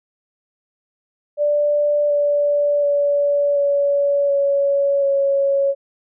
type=tone with pitch steps; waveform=sine; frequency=587.3 / 580.6 / 573.9 / 567.3 / 560.8 / 554.3 Hz; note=D5 / D5 / D5 / C#5 / C#5 / C#5; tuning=0 / -20 / -40 / +40 / +20 / 0 cents; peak=-14 dBFS; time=1.37-5.75 s; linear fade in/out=50 ms; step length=730 ms; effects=none